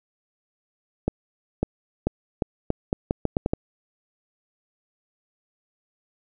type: accelerating click train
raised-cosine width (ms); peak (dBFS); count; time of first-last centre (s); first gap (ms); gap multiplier
2; -8; 11; 1.08-3.535; 550; 0.8
effects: none